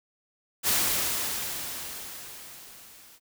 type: noise with level ramp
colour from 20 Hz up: white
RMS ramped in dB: -23 to -53 dBFS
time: 0.63-3.2 s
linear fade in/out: 50 ms
effects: none